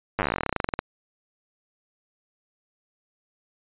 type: slowing click train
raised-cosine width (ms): 0.5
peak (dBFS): -9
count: 25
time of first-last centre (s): 0.19-0.791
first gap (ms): 9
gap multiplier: 1.08
effects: resampled to 8000 Hz